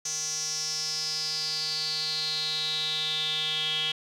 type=tone with band-pass filter sweep; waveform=square; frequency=155.4 Hz; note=D#3; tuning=2 cents flat; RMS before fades=-30 dBFS; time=0.05-3.92 s; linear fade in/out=5 ms; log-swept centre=6100 to 3200 Hz; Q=8.6; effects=none